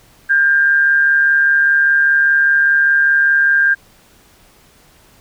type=tone with amplitude modulation; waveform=sine; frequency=1599 Hz; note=G6; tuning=34 cents sharp; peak=-7 dBFS; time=0.29-3.75 s; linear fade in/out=20 ms; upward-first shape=sine; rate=145 Hz; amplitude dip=45%; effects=pink hiss -49 dBFS RMS until 5.2 s

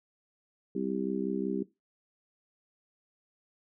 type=harmonic tone; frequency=65.41 Hz; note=C2; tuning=in tune; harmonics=3 / 4 / 5 / 6; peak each=-35 / -35 / -35 / -35 dBFS; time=0.75-1.63 s; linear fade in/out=5 ms; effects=noise-tail reverb RT60 0.2 s tail -17 dB re dry

